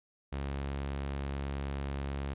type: tone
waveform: sawtooth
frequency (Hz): 69.3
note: C#2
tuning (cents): 0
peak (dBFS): -30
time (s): 0.32-2.34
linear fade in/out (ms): 10
effects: resampled to 8000 Hz